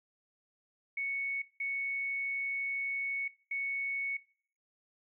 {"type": "tone bursts at uneven times", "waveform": "sine", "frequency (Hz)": 2217, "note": "C#7", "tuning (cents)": 0, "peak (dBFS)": -32, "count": 3, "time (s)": [[0.97, 1.42], [1.6, 3.28], [3.51, 4.17]], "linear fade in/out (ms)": 5, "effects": ["noise-tail reverb RT60 0.5 s tail -21 dB re dry"]}